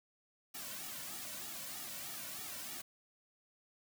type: noise with flanger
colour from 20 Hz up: white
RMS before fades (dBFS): -45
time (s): 0.54-2.82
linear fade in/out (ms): 10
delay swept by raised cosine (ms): 1.9 to 2.47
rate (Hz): 3.2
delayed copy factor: -0.85
effects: none